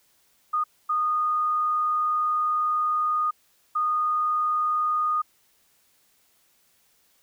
sine tone bursts at uneven times, 1231 Hz, D#6, 19 cents flat, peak -21 dBFS, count 3, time 0.53-0.64 / 0.89-3.31 / 3.75-5.22 s, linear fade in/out 10 ms, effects white hiss -64 dBFS RMS until 7.22 s

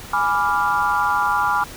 sine chord, G# diminished seventh, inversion none, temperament equal, 830.6 / 987.8 / 1174.7 / 1396.9 Hz, G#5 / B5 / D6 / F6, 0 / 0 / 0 / 0 cents, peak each -22 dBFS, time 0.13-1.64 s, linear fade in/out 5 ms, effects pink hiss -37 dBFS RMS until 1.76 s

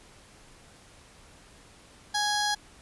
10% pulse tone with notch filter, 830.6 Hz, G#5, in tune, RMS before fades -27 dBFS, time 2.14-2.55 s, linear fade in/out 10 ms, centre 2500 Hz, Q 1.6, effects pink hiss -54 dBFS RMS until 2.81 s + resampled to 24000 Hz

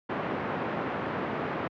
pink band-pass noise, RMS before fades -32 dBFS, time 0.09-1.68 s, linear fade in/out 10 ms, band 180 to 1700 Hz, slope 12 dB/octave, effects high-pass 80 Hz 12 dB/octave + low-pass 3000 Hz 12 dB/octave

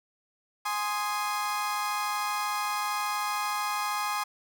35% pulse chord, Ab major, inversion none, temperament equal, 830.6 / 1046.5 / 1244.5 Hz, Ab5 / C6 / Eb6, 0 / 0 / 0 cents, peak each -31 dBFS, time 0.65-4.24 s, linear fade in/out 10 ms, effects none

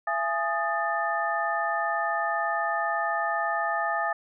sine tone cluster, 675 / 833 / 1239 / 1776 Hz, E5 / G#5 / D#6 / A6, +41 / +5 / -8 / +16 cents, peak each -30 dBFS, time 0.07-4.13 s, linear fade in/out 5 ms, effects none

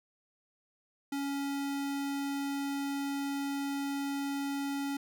square tone, 279.5 Hz, C#4, 14 cents sharp, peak -33 dBFS, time 1.12-4.97 s, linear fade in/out 5 ms, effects none

